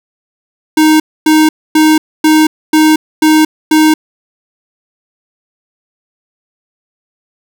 square tone bursts, 311.1 Hz, D#4, in tune, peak -5 dBFS, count 7, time 0.77-3.94 s, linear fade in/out 5 ms, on 230 ms, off 260 ms, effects none

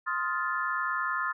sine chord, F dominant seventh, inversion second, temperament just, 1047.7 / 1257.2 / 1396.9 / 1746.1 Hz, C6 / Eb6 / F6 / A6, +2 / +18 / 0 / -14 cents, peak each -33 dBFS, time 0.06-1.33 s, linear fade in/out 20 ms, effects none

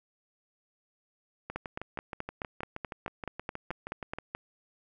two click trains, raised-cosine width 0.5 ms, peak -19 / -22 dBFS, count 14 / 18, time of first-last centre 1.56-4.35 / 1.5-4.186 s, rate 4.66 / 6.33 Hz, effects none

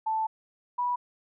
sine tone pair in turn, 880 / 978.7 Hz, A5 / B5, 0 / -16 cents, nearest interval major second, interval 184 cents, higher second, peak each -25 dBFS, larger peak neither, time 0.06-0.27 / 0.78-0.96 s, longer first, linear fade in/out 10 ms, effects none

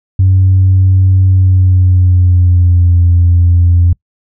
sine tone with pitch glide, 94.2 to 86.88 Hz, F#2 to F2, +32 to -8 cents, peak -3 dBFS, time 0.19-3.93 s, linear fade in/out 5 ms, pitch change -140 cents, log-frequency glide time 1.26-3.01 s, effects noise-tail reverb RT60 0.1 s tail -26 dB re dry + tanh soft clip ceiling -1 dBFS

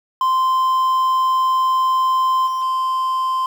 triangle tone with level steps, 1040 Hz, C6, 11 cents flat, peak -12 / -17 / -15 dBFS, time 0.21-3.46 s, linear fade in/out 2 ms, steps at 2.46 / 2.61 s, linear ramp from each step 20 ms, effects 7-bit

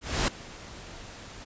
pink noise with ADSR envelope, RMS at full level -24 dBFS, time 0.01-1.45 s, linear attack 270 ms, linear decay 4 ms, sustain -20 dB, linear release 21 ms, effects resampled to 16000 Hz

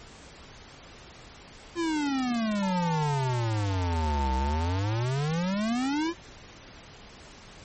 square exponential two-way sweep, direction down then up, 349.2 to 63.8 to 349.2 Hz, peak -26 dBFS, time 1.75-6.14 s, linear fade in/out 50 ms, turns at 4.35 s
sine tone with tremolo, 892 Hz, A5, 23 cents sharp, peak -29 dBFS, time 2.62-5.04 s, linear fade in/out 10 ms, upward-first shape sine, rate 0.76 Hz, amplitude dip 75%
effects pink hiss -48 dBFS RMS until 7.64 s + MP3 32 kbps

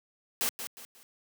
white noise with echo, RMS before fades -29 dBFS, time 0.41-0.49 s, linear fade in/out 0 ms, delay 180 ms, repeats 3, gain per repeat -9 dB, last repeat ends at 1.03 s, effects high-pass 150 Hz 12 dB/octave

